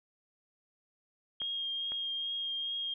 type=tone with vibrato; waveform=sine; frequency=3237 Hz; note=G#7; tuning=45 cents flat; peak=-33 dBFS; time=1.4-2.94 s; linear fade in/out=5 ms; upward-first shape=triangle; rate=2.4 Hz; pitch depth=17 cents each way
type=clicks; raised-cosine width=0.5 ms; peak=-31 dBFS; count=2; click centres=1.418 / 1.92 s
effects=none